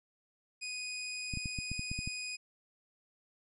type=tone; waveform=20% pulse; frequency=2489 Hz; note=D#7; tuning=in tune; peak=-33 dBFS; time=0.61-2.37 s; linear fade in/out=20 ms
type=clicks; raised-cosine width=5 ms; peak=-26 dBFS; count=9; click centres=1.338 / 1.373 / 1.458 / 1.588 / 1.716 / 1.794 / 1.915 / 1.99 / 2.075 s
effects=resampled to 24000 Hz